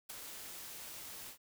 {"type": "noise with ADSR envelope", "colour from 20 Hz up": "white", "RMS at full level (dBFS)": -42, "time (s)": [0.09, 1.38], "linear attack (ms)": 11, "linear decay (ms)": 10, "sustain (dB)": -6, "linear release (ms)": 96, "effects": []}